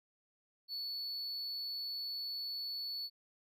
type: tone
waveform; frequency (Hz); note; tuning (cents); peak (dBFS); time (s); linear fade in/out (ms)
triangle; 4435; C#8; 0; -37; 0.68-3.1; 50
effects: none